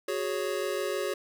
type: chord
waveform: square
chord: F# suspended second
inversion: none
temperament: just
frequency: 370 / 416.2 / 555 Hz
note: F#4 / G#4 / C#5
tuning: 0 / +4 / +2 cents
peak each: -34 dBFS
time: 0.08-1.14 s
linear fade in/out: 5 ms
effects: none